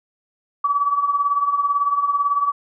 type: tone with tremolo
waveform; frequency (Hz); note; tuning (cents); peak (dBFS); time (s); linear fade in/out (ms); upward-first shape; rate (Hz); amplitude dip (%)
sine; 1145; D6; -44; -13; 0.64-2.52; 5; triangle; 18; 75
effects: none